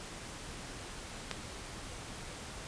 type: click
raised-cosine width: 0.2 ms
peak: -17 dBFS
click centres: 1.313 s
effects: pink hiss -45 dBFS RMS until 2.67 s + resampled to 22050 Hz